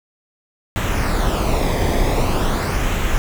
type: noise with flanger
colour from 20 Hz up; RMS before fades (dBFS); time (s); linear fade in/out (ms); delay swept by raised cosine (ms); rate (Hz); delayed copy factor
brown; -18; 0.76-3.18; 0; 0.2 to 0.73; 0.45; -0.55
effects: none